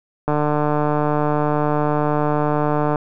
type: click train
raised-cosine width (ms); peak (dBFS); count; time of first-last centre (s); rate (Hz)
1; -6; 400; 0.28-2.958; 149
effects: none